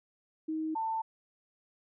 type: tone pair in turn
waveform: sine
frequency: 315.3 / 891.8 Hz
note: D#4 / A5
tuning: +23 / +23 cents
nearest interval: octave + tritone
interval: 1800 cents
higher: second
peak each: -31 / -30 dBFS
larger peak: second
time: 0.48-0.75 / 0.75-1.02 s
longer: neither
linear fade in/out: 10 ms
effects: none